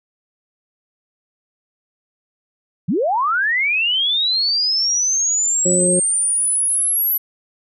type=linear sweep; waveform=sine; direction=up; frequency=136.4 to 11840 Hz; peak=-15 dBFS; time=2.88-7.18 s; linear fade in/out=10 ms
type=harmonic tone; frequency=180 Hz; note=F#3; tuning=47 cents flat; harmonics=1 / 2 / 3; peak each=-20 / -20 / -20 dBFS; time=5.65-6 s; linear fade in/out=10 ms
effects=none